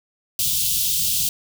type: band-stop noise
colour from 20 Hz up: white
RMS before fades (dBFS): -21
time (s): 0.39-1.29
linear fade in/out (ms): 2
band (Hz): 180 to 2900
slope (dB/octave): 48
effects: none